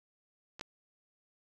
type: clicks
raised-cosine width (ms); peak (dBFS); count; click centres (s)
0.2; -28 / -21; 2; 0.595 / 0.611
effects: none